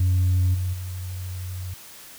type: tone with level steps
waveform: sine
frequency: 91.3 Hz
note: F#2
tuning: 23 cents flat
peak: -15 / -22 / -29 dBFS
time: 0-1.74 s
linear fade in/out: 5 ms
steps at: 0.54 / 0.73 s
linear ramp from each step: 10 ms
effects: tanh soft clip ceiling -15 dBFS + white hiss -44 dBFS RMS until 2.18 s